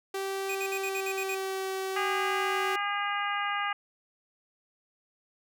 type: tone with pitch glide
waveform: sawtooth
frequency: 388.4 to 382.2 Hz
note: G4 to G4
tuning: -16 to -44 cents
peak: -27 dBFS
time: 0.14-2.76 s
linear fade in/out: 5 ms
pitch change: -28 cents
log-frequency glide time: 0.67-1.7 s
type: tone bursts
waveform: square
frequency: 2480 Hz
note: D#7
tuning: 6 cents flat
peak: -33 dBFS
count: 8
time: 0.49-1.349 s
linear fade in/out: 5 ms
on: 61 ms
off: 53 ms
type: harmonic tone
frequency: 406.6 Hz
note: G#4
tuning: 37 cents flat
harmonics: 2 / 3 / 4 / 5 / 6 / 7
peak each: -34 / -32 / -35 / -36 / -41 / -39 dBFS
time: 1.96-3.73 s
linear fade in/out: 5 ms
effects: none